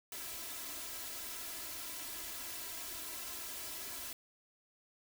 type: noise with comb filter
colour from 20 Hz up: white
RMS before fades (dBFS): -44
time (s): 0.12-4.13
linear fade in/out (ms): 2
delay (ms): 3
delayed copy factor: +0.9
effects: none